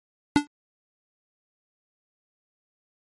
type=tone with exponential decay; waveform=square; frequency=291.8 Hz; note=D4; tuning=11 cents flat; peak=-11 dBFS; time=0.36-0.47 s; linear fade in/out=0 ms; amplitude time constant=22 ms; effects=MP3 48 kbps